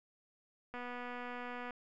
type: click train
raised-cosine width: 0.5 ms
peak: -30 dBFS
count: 238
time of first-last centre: 0.74-1.707 s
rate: 245 Hz
effects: none